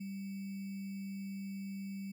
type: tone with sample-and-hold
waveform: sine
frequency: 195.8 Hz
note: G3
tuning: 2 cents flat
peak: -39 dBFS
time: 0-2.12 s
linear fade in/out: 10 ms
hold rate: 2450 Hz
effects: none